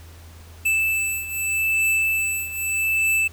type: beating tone pair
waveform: square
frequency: 2637 / 2637.81 Hz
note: E7 / E7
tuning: 0 / +1 cents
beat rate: 0.81 Hz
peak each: -22 / -26 dBFS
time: 0.65-3.28 s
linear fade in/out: 10 ms
effects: added 82 Hz sine -41 dBFS peak until 3.32 s + pink hiss -49 dBFS RMS until 3.32 s